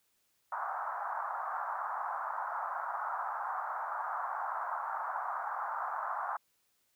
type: band-pass noise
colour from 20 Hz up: pink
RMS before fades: -37 dBFS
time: 0.52-6.37 s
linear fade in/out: 5 ms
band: 740 to 1400 Hz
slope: 48 dB/octave
effects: white hiss -75 dBFS RMS until 6.95 s